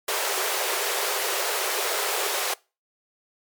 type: high-pass noise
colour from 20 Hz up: pink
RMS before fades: -26 dBFS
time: 0.08-2.54 s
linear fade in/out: 5 ms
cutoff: 370 Hz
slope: 96 dB/octave
effects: noise-tail reverb RT60 0.3 s tail -24 dB re dry + MP3 96 kbps